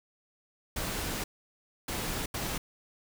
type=noise bursts at uneven times; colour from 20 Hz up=pink; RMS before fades=-34 dBFS; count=3; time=0.76-1.24 / 1.88-2.26 / 2.34-2.58 s; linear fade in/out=5 ms; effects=none